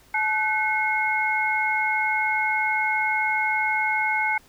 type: tone cluster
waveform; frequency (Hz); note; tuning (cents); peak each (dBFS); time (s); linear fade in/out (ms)
sine; 864 / 1502 / 2165; A5 / F#6 / C#7; -32 / +26 / -41; -25 / -28 / -23; 0.14-4.38; 5
effects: pink hiss -55 dBFS RMS until 4.48 s